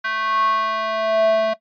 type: tone with high-pass filter sweep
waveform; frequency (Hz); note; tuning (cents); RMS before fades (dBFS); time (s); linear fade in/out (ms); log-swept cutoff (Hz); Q
square; 220; A3; 0; -19; 0.04-1.54; 10; 1400 to 550; 6.1
effects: noise-tail reverb RT60 0.1 s tail -17 dB re dry + resampled to 11025 Hz